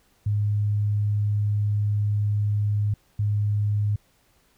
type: tone pair in turn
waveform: sine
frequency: 103.83 / 103.83 Hz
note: G#2 / G#2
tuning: 0 / 0 cents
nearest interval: unison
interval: 0 cents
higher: neither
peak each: -20 dBFS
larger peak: neither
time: 0.26-2.94 / 3.19-3.96 s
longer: first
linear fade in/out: 5 ms
effects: pink hiss -63 dBFS RMS until 4.57 s